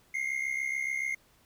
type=tone pair together; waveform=triangle; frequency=2091 / 2158 Hz; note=C7 / C#7; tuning=-2 / -47 cents; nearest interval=minor second; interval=55 cents; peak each=-31 / -31 dBFS; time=0.14-1.15 s; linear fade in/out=5 ms; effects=pink hiss -64 dBFS RMS until 1.45 s